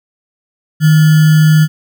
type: tone with sample-and-hold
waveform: sine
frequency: 155.56 Hz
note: D#3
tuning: in tune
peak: -4 dBFS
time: 0.8-1.68 s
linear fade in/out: 50 ms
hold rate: 1575 Hz
effects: none